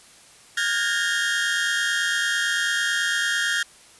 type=tone cluster; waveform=40% pulse; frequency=1417 / 1589 / 1658 / 1832 / 3227 Hz; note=F6 / G6 / G#6 / A#6 / G7; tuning=+25 / +23 / -3 / -31 / +50 cents; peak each=-27 / -29 / -26 / -25 / -29 dBFS; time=0.57-3.63 s; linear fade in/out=5 ms; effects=white hiss -50 dBFS RMS until 3.99 s + resampled to 24000 Hz